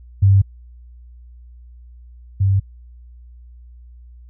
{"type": "tone pair in turn", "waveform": "sine", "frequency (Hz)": [98, 97.32], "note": ["G2", "G2"], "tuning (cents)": [0, -12], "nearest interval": "unison", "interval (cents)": 12, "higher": "first", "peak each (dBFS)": [-8, -12], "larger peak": "first", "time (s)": [[0.22, 0.42], [2.4, 2.6]], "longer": "neither", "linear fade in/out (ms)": 10, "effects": ["added 60 Hz sine -39 dBFS peak until 4.29 s"]}